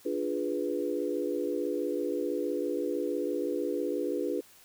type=chord; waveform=sine; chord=D diminished seventh; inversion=none; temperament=equal; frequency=293.7 / 349.2 / 415.3 / 493.9 Hz; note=D4 / F4 / Ab4 / Cb5; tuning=0 / 0 / 0 / 0 cents; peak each=-34 dBFS; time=0.05-4.41 s; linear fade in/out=10 ms; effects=white hiss -57 dBFS RMS until 4.64 s